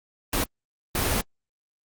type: noise bursts at uneven times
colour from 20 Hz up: pink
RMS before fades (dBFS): -24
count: 2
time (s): 0.33-0.44 / 0.95-1.21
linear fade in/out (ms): 2
effects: Opus 24 kbps